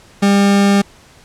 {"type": "tone", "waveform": "40% pulse", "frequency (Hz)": 200, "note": "G3", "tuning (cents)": 35, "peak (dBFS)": -8, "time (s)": [0.22, 0.82], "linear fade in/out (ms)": 10, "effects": ["pink hiss -45 dBFS RMS until 1.24 s", "low-pass 9000 Hz 12 dB/octave"]}